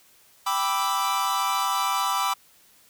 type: chord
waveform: 45% pulse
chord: E minor seventh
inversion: first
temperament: equal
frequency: 784 / 987.8 / 1174.7 / 1318.5 Hz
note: G5 / B5 / D6 / E6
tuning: 0 / 0 / 0 / 0 cents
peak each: -30 / -27 / -27 / -30 dBFS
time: 0.46-2.34 s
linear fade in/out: 10 ms
effects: white hiss -57 dBFS RMS until 2.89 s